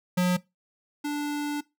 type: tone pair in turn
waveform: square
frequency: 180.2 / 293 Hz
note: F#3 / D4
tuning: -45 / -4 cents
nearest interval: minor sixth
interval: 841 cents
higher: second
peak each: -21 / -28 dBFS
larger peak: first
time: 0.17-0.37 / 1.04-1.61 s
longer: second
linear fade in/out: 10 ms
effects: noise-tail reverb RT60 0.2 s tail -20 dB re dry